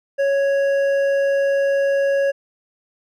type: tone with hard clipping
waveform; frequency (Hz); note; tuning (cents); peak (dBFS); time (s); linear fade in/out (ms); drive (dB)
sine; 554.4; C#5; 0; -17; 0.18-2.32; 20; 7
effects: none